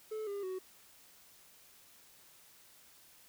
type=tone with pitch steps; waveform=triangle; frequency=433.8 / 402.4 / 373.3 Hz; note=A4 / G4 / F#4; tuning=-25 / +45 / +15 cents; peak=-35 dBFS; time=0.11-0.59 s; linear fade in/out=10 ms; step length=160 ms; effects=white hiss -61 dBFS RMS until 3.28 s